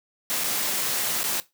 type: noise with dropouts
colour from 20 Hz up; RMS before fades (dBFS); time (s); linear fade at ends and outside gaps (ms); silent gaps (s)
white; -26; 0.3-1.4; 0; 0.437-0.442 / 1.232-1.24
effects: noise-tail reverb RT60 0.2 s tail -17 dB re dry + high-pass 150 Hz 12 dB/octave